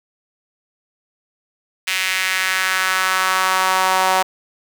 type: tone with high-pass filter sweep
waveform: sawtooth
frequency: 187.5 Hz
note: F#3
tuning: 23 cents sharp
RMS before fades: -18 dBFS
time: 1.87-4.23 s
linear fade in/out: 10 ms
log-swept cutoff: 2300 to 800 Hz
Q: 2.2
effects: none